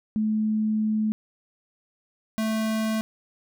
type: tone pair in turn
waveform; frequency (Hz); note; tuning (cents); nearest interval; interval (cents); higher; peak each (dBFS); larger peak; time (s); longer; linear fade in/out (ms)
sine / square; 215.9 / 219.7; A3 / A3; -33 / -2; unison; 31; second; -21 / -24; first; 0.16-1.12 / 2.38-3.01; first; 0
effects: none